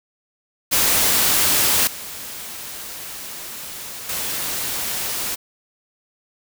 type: noise with level steps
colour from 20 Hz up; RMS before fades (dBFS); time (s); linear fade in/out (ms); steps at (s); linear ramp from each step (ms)
white; -17 / -33 / -25; 0.71-5.36; 20; 1.87 / 4.09; 2
effects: none